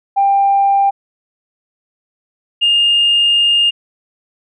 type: tone pair in turn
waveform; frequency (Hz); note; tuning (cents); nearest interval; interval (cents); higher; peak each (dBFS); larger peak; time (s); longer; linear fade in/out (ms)
sine; 793 / 2826; G5 / F7; +20 / +20; octave + minor seventh; 2200; second; -8; neither; 0.16-0.91 / 2.61-3.71; second; 20
effects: tanh soft clip ceiling -4 dBFS